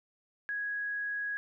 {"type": "tone", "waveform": "sine", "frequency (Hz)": 1661.2, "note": "G#6", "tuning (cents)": 0, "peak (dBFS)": -32, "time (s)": [0.49, 1.37], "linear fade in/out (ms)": 0, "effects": []}